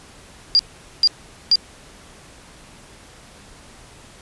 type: tone bursts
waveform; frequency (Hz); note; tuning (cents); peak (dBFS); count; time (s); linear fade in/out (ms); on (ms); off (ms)
sine; 4792; D8; +34; -10; 3; 0.55-1.556; 0; 42; 440
effects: pink hiss -45 dBFS RMS until 4.21 s + resampled to 24000 Hz

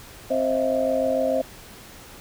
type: tone cluster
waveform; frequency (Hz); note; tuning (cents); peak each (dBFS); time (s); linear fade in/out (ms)
sine; 263.5 / 527 / 634 / 681; C4 / C5 / D#5 / F5; +12 / +12 / +32 / -44; -28 / -23 / -24 / -29; 0.3-1.42; 10
effects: pink hiss -44 dBFS RMS until 2.2 s

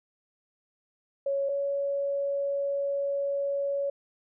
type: tone pair in turn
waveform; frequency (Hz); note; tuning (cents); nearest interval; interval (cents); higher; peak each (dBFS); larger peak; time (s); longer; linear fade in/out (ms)
sine; 554.4 / 560.5; C#5 / C#5; 0 / +19; unison; 19; second; -25 / -26; first; 1.26-1.49 / 1.49-3.9; second; 5
effects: none

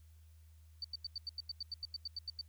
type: tone bursts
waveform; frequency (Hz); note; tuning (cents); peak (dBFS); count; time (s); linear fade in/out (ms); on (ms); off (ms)
sine; 4583; D8; -43; -38; 15; 0.82-2.412; 2; 24; 88
effects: added 79 Hz sine -57 dBFS peak until 2.48 s + white hiss -74 dBFS RMS until 2.48 s

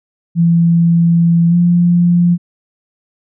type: tone with pitch glide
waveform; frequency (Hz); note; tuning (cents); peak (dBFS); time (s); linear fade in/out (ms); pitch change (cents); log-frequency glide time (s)
sine; 168.8 to 174.05; E3 to F3; +41 to -6; -7; 0.35-2.38; 50; +53; 1.49-1.55
effects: none

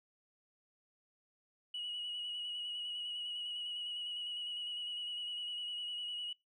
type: tone with vibrato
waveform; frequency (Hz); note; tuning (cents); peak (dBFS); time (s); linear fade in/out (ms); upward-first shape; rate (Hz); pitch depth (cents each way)
sine; 2917; F#7; -25; -37; 1.74-6.33; 5; square; 9.9; 19
effects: noise-tail reverb RT60 0.2 s tail -23 dB re dry + tanh soft clip ceiling -35 dBFS

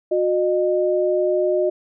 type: tone pair together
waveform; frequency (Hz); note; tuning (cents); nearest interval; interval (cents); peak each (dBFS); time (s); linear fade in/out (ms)
sine; 363.8 / 611.8; F#4 / D#5; -29 / -29; major sixth; 900; -19; 0.11-1.7; 10
effects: none

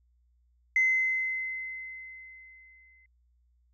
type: tone with exponential decay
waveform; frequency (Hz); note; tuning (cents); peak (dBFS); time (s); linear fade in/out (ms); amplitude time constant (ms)
sine; 2055; C7; -32; -19; 0.76-3.06; 2; 500
effects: tanh soft clip ceiling -16 dBFS + added 60 Hz sine -64 dBFS peak until 3.73 s

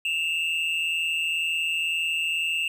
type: tone pair together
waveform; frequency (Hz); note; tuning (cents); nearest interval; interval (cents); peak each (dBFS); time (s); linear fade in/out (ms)
triangle; 2637 / 2799; E7 / F7; 0 / +3; minor second; 103; -25; 0.05-2.68; 2
effects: none

